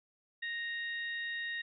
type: harmonic tone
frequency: 932.3 Hz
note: A#5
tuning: in tune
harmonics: 2 / 3 / 4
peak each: -36 / -49 / -45 dBFS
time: 0.42-1.62 s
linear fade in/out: 10 ms
effects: none